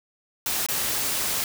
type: noise with dropouts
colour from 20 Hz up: white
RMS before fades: -26 dBFS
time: 0.46-1.44 s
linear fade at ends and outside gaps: 2 ms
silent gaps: 0.664-0.686 s
effects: none